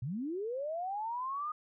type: linear sweep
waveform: sine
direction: up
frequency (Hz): 110 to 1242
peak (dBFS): -34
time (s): 0.02-1.52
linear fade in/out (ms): 5
effects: none